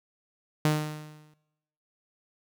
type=tone with exponential decay; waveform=sawtooth; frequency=152.5 Hz; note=D#3; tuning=34 cents flat; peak=-16 dBFS; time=0.65-1.34 s; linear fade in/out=2 ms; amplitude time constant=150 ms; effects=noise-tail reverb RT60 0.9 s tail -18 dB re dry